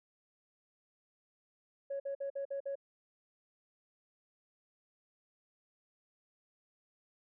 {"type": "tone bursts", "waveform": "sine", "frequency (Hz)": 554.4, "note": "C#5", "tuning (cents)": 0, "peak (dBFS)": -34, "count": 6, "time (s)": [1.9, 2.755], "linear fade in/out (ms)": 10, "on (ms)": 100, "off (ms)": 51, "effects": ["tanh soft clip ceiling -32 dBFS"]}